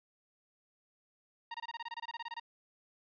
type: tone bursts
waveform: sawtooth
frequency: 932.3 Hz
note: A#5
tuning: in tune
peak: -35 dBFS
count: 16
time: 1.51-2.398 s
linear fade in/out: 5 ms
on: 33 ms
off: 24 ms
effects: resampled to 11025 Hz + 11-bit